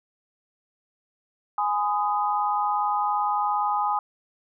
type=chord; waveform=sine; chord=G# minor; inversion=none; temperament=equal with one note detuned; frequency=830.6 / 1013.2 / 1244.5 Hz; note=G#5 / B5 / D#6; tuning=0 / +44 / 0 cents; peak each=-24 / -28 / -27 dBFS; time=1.58-3.99 s; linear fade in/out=2 ms; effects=none